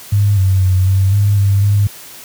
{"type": "tone with pitch steps", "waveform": "sine", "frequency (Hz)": [101.9, 94.9, 93.1, 96.2, 101.7, 99.3, 101.8], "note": ["G#2", "F#2", "F#2", "G2", "G#2", "G2", "G#2"], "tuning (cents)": [-32, 44, 11, -32, -36, 23, -34], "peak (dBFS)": -8, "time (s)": [0.12, 1.87], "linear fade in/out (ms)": 5, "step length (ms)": 250, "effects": ["white hiss -35 dBFS RMS until 2.24 s", "high-pass 60 Hz 12 dB/octave"]}